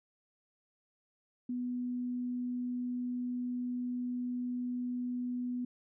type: tone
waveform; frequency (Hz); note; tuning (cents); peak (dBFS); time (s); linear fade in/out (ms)
sine; 246.9; B3; 0; -33; 1.49-5.65; 5
effects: none